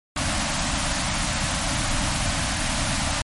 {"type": "band-stop noise", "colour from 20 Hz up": "pink", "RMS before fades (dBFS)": -24, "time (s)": [0.16, 3.22], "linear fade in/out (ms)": 5, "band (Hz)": [310, 550], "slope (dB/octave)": 96, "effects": ["MP3 48 kbps"]}